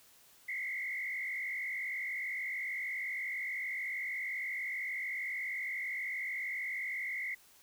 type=tone with frequency modulation; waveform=sine; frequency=2084 Hz; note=C7; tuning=7 cents flat; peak=-35 dBFS; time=0.48-7.35 s; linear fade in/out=10 ms; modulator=46.4 Hz; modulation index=2.4; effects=white hiss -62 dBFS RMS until 7.62 s